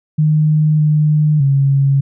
sine tone with pitch steps, 153.5 / 151.8 / 138.1 Hz, D#3 / D#3 / C#3, -23 / -42 / -6 cents, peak -9 dBFS, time 0.18-2.01 s, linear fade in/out 10 ms, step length 610 ms, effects none

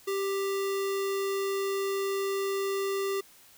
sine tone with sample-and-hold, 392 Hz, G4, in tune, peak -27 dBFS, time 0.07-3.21 s, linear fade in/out 10 ms, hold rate 1575 Hz, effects white hiss -56 dBFS RMS until 3.57 s

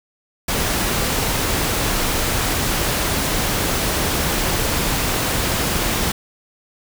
pink noise, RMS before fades -20 dBFS, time 0.48-6.12 s, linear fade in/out 5 ms, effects none

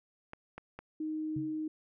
clicks, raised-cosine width 0.5 ms, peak -28 dBFS, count 3, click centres 0.334 / 0.58 / 0.79 s
sine tone, 311.1 Hz, D#4, in tune, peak -33 dBFS, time 1-1.68 s, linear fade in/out 5 ms
sine tone with exponential decay, 140.4 Hz, C#3, 22 cents sharp, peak -33 dBFS, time 1.36-1.63 s, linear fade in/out 5 ms, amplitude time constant 57 ms
effects none

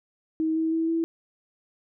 sine tone with pitch steps, 318.2 / 321.9 / 325.6 / 329.4 Hz, D#4 / E4 / E4 / E4, +39 / -41 / -21 / -1 cents, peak -22 dBFS, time 0.4-1.04 s, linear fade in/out 0 ms, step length 160 ms, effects none

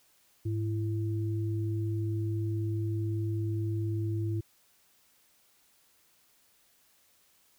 sine tone pair together, 105.33 / 334.4 Hz, G#2 / E4, +25 / +25 cents, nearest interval octave + minor sixth, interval 2000 cents, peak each -29 / -36 dBFS, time 0.45-4.41 s, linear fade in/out 10 ms, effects white hiss -66 dBFS RMS until 7.58 s

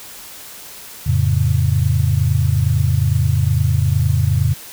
sine chord, F augmented, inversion none, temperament equal with one note detuned, 87.66 / 110 / 138.59 Hz, F2 / A2 / C#3, +7 / 0 / 0 cents, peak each -17 dBFS, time 1.06-4.54 s, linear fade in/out 10 ms, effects white hiss -36 dBFS RMS until 4.72 s

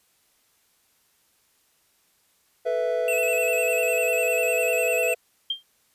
triangle chord, A suspended second, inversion none, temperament just, 440 / 495 / 660 Hz, A4 / B4 / E5, 0 / +4 / +2 cents, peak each -29 / -23 / -24 dBFS, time 2.65-5.15 s, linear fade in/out 20 ms
square tone with vibrato, 2637 Hz, E7, in tune, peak -25 dBFS, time 3.08-5.14 s, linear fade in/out 2 ms, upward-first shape square, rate 10 Hz, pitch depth 42 cents each way
sine tone with exponential decay, 3182 Hz, G7, 25 cents sharp, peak -20 dBFS, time 5.5-5.63 s, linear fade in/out 5 ms, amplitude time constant 27 ms
effects white hiss -65 dBFS RMS until 5.94 s + resampled to 32000 Hz

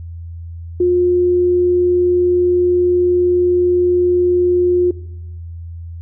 sine tone, 356.4 Hz, F4, 35 cents sharp, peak -10 dBFS, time 0.8-4.91 s, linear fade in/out 5 ms, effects noise-tail reverb RT60 1.0 s tail -21 dB re dry + added 84 Hz sine -27 dBFS peak until 6.01 s

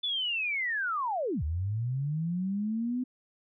sine linear two-way sweep, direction down then up, 3505 to 71.9 to 255.9 Hz, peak -28 dBFS, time 0.03-3.04 s, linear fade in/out 10 ms, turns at 1.43 s, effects none

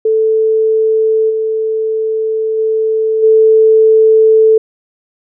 sine tone with level steps, 440 Hz, A4, in tune, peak -8 / -12 / -10 / -4 dBFS, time 0.05-4.58 s, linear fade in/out 5 ms, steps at 1.29 / 2.57 / 3.22 s, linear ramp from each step 20 ms, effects none

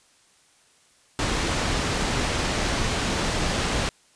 pink low-pass noise, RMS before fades -25 dBFS, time 1.19-3.89 s, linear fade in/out 0 ms, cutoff 6900 Hz, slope 12 dB/octave, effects white hiss -59 dBFS RMS until 4.15 s + resampled to 22050 Hz

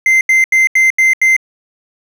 triangle tone bursts, 2079 Hz, C7, 12 cents flat, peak -5 dBFS, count 6, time 0.06-1.365 s, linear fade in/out 2 ms, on 150 ms, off 81 ms, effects none

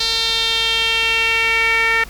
sawtooth tone with band-pass filter sweep, 453.8 Hz, A#4, 47 cents flat, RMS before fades -17 dBFS, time 0-2.04 s, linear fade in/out 5 ms, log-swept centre 4200 to 2000 Hz, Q 4.3, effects added 50 Hz sine -37 dBFS peak until 2.09 s + pink hiss -40 dBFS RMS until 2.09 s

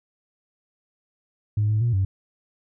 sine tone with pitch steps, 105.3 / 107.4 / 118.7 / 96.1 Hz, G#2 / A2 / A#2 / G2, +24 / -41 / +32 / -34 cents, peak -17 dBFS, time 1.57-2.05 s, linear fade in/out 5 ms, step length 120 ms, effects tanh soft clip ceiling -15 dBFS

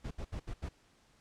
brown noise bursts at uneven times, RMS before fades -39 dBFS, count 5, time 0.04-0.11 / 0.18-0.25 / 0.32-0.4 / 0.47-0.54 / 0.62-0.69 s, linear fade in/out 10 ms, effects pink hiss -67 dBFS RMS until 1.2 s + low-pass 8000 Hz 12 dB/octave

